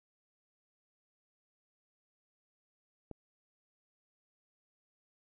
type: click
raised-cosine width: 2 ms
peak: -30 dBFS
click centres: 3.113 s
effects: none